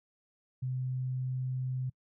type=tone; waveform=sine; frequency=128.6 Hz; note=C3; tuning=30 cents flat; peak=-31 dBFS; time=0.62-1.9 s; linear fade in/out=10 ms; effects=noise-tail reverb RT60 0.1 s tail -26 dB re dry